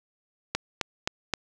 click train, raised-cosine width 0.2 ms, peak -8 dBFS, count 4, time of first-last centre 0.55-1.337 s, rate 3.81 Hz, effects none

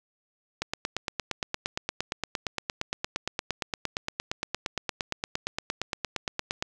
click train, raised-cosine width 0.2 ms, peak -11 dBFS, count 53, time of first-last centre 0.62-6.625 s, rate 8.66 Hz, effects none

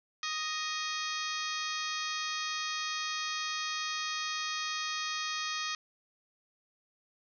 harmonic tone with a mistuned harmonic, 622.3 Hz, D#5, in tune, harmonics 2 / 3 / 4 / 5 / 6 / 7 / 8 / 9 / 10, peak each -38 / -40 / -41 / -42 / -43 / -43 / -44 / -45 / -45 dBFS, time 0.23-5.75 s, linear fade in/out 2 ms, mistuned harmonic 5, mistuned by +76 cents, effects none

